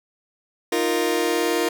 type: chord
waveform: sawtooth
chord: Eb suspended second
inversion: none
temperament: just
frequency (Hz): 311.1 / 350 / 466.7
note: Eb4 / F4 / Bb4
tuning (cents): 0 / +4 / +2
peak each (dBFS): -22 / -19 / -19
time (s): 0.72-1.69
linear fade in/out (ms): 5
effects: none